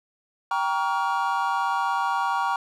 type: chord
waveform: triangle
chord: G half-diminished seventh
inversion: none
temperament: just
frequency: 784 / 940.8 / 1128.9 / 1411.2 Hz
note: G5 / Bb5 / Db6 / F6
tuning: 0 / +16 / +31 / +18 cents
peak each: -26 / -24 / -26 / -29 dBFS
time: 0.51-2.56 s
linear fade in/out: 2 ms
effects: none